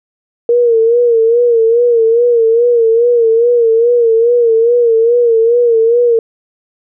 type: tone with vibrato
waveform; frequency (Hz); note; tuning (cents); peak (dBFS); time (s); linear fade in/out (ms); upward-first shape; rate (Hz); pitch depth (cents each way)
sine; 466.2; A#4; 0; -6; 0.49-6.19; 2; sine; 2.4; 70
effects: none